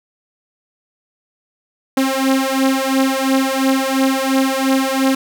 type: beating tone pair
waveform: sawtooth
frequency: 265.3 / 268.2 Hz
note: C4 / C4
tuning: +24 / +43 cents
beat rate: 2.9 Hz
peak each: -13 dBFS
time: 1.97-5.15 s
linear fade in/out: 5 ms
effects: none